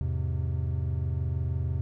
triangle chord, E augmented, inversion none, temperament just, 82.41 / 103.01 / 128.76 Hz, E2 / G#2 / B#2, 0 / -14 / -27 cents, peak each -27 / -33 / -29 dBFS, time 0.01-1.81 s, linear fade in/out 0 ms, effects none

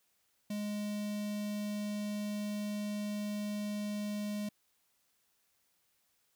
square tone with notch filter, 207.7 Hz, G#3, in tune, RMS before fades -37 dBFS, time 0.5-4.49 s, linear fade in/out 5 ms, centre 1300 Hz, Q 0.98, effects white hiss -75 dBFS RMS until 6.35 s

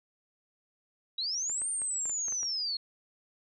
sine linear two-way sweep, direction up then down, 3800 to 9000 to 4227 Hz, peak -30 dBFS, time 1.18-2.77 s, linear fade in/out 5 ms, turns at 1.69 s
clicks, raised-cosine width 0.5 ms, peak -32 dBFS, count 8, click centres 1.497 / 1.618 / 1.818 / 2.056 / 2.096 / 2.283 / 2.324 / 2.431 s
effects none

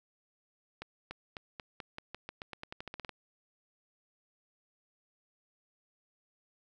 accelerating click train, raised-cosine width 0.3 ms, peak -25 dBFS, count 18, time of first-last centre 0.82-3.093 s, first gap 290 ms, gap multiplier 0.89, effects none

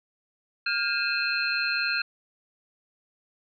sine tone cluster, 1413 / 1607 / 2498 / 2642 / 4172 Hz, F6 / G6 / D#7 / E7 / C8, +20 / +43 / +6 / +3 / -6 cents, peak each -29 / -31 / -33 / -31 / -30 dBFS, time 0.66-2.02 s, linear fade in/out 5 ms, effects none

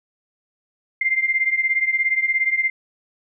sine beating tone pair, 2093 / 2110 Hz, C7 / C7, 0 / +14 cents, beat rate 17 Hz, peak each -19 / -22 dBFS, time 1.01-2.7 s, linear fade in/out 5 ms, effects none

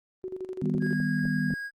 sine tone with tremolo, 372.6 Hz, F#4, 12 cents sharp, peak -31 dBFS, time 0.24-0.93 s, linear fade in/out 0 ms, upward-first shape square, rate 12 Hz, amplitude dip 70%
sine chord, Eb augmented, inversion none, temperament equal, 155.56 / 196 / 246.9 Hz, Eb3 / G3 / B3, 0 / 0 / 0 cents, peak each -29 dBFS, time 0.62-1.54 s, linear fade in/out 2 ms
click train, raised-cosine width 2 ms, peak -27 dBFS, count 4, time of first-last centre 0.75-1.506 s, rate 3.97 Hz
triangle tone, 1641 Hz, G#6, 21 cents flat, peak -31 dBFS, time 0.8-1.71 s, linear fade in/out 50 ms
effects Opus 32 kbps

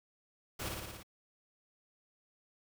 pink noise with echo, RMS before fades -40 dBFS, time 0.59-0.69 s, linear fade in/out 10 ms, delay 57 ms, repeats 6, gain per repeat -2 dB, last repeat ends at 1.032 s, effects none

